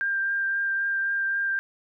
sine tone with vibrato, 1590 Hz, G6, 24 cents sharp, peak -23 dBFS, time 0.01-1.59 s, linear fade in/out 0 ms, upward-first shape triangle, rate 3.8 Hz, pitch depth 14 cents each way, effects none

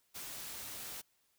white noise, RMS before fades -45 dBFS, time 0.14-1.02 s, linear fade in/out 20 ms, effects white hiss -75 dBFS RMS until 1.38 s

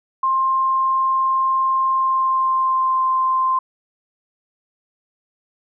sine tone with pitch glide, 1057 to 1044.3 Hz, C6 to C6, +17 to -4 cents, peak -15 dBFS, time 0.23-3.59 s, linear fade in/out 5 ms, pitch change -21 cents, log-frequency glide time 1.89-3.04 s, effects none

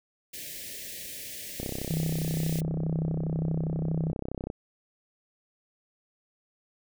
white band-stop noise, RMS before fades -40 dBFS, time 0.33-2.61 s, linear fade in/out 10 ms, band 650 to 1700 Hz, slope 96 dB/octave
click train, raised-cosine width 2 ms, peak -20 dBFS, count 95, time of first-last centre 1.6-4.501 s, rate 32.4 Hz
sine tone with vibrato, 160 Hz, D#3, 49 cents sharp, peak -27 dBFS, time 1.9-4.12 s, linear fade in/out 5 ms, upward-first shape sine, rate 14 Hz, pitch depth 12 cents each way
effects none

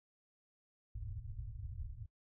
white low-pass noise, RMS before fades -45 dBFS, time 0.95-2.06 s, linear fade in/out 5 ms, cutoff 120 Hz, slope 96 dB/octave, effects noise-tail reverb RT60 0.1 s tail -21 dB re dry

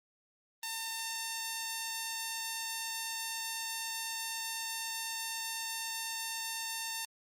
5% pulse tone, 904 Hz, A5, 47 cents sharp, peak -24 dBFS, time 0.63-7.05 s, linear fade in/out 2 ms, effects Opus 32 kbps

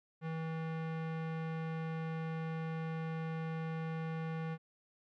square tone with low-pass filter, 161.4 Hz, E3, 36 cents flat, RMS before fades -39 dBFS, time 0.21-4.58 s, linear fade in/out 50 ms, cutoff 2100 Hz, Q 1.1, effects none

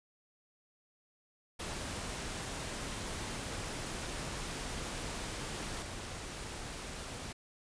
pink noise with level steps, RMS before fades -40 / -43 dBFS, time 1.59-7.33 s, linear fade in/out 10 ms, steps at 5.82 s, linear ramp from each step 5 ms, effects resampled to 22050 Hz

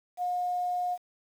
sine tone, 717 Hz, F5, 45 cents sharp, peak -27 dBFS, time 0.17-0.98 s, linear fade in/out 50 ms, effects 9-bit

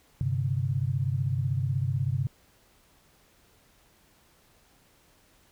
sine chord, G suspended fourth, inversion none, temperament equal, 98 / 130.81 / 146.83 Hz, G2 / C3 / D3, 0 / 0 / 0 cents, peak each -30 / -27 / -33 dBFS, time 0.21-2.27 s, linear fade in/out 0 ms, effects pink hiss -62 dBFS RMS until 5.51 s

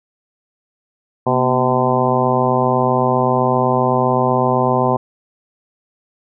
harmonic tone with a mistuned harmonic, 127.8 Hz, C3, 40 cents flat, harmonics 1 / 2 / 3 / 4 / 5 / 6 / 7 / 8, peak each -21 / -21 / -21 / -21 / -21 / -21 / -21 / -21 dBFS, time 1.26-4.97 s, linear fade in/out 10 ms, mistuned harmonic 2, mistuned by -84 cents, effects none

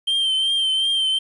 triangle tone with vibrato, 3136 Hz, G7, in tune, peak -16 dBFS, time 0.07-1.19 s, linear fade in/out 10 ms, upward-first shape triangle, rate 2.7 Hz, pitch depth 41 cents each way, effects resampled to 24000 Hz + 9-bit

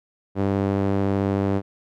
sawtooth tone with band-pass filter, 98.5 Hz, G2, 9 cents sharp, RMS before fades -22 dBFS, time 0.35-1.62 s, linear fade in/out 50 ms, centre 360 Hz, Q 0.8, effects none

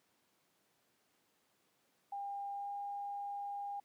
sine tone with pitch glide, 802 to 807.6 Hz, G5 to G#5, +39 to -49 cents, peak -39 dBFS, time 2.12-3.8 s, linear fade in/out 5 ms, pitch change +12 cents, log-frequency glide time 2.52-2.71 s, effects pink hiss -75 dBFS RMS until 3.84 s + high-pass 200 Hz 12 dB/octave

